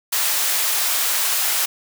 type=high-pass noise; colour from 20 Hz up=white; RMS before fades=-20 dBFS; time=0.12-1.66 s; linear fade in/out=10 ms; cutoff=710 Hz; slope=12 dB/octave; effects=none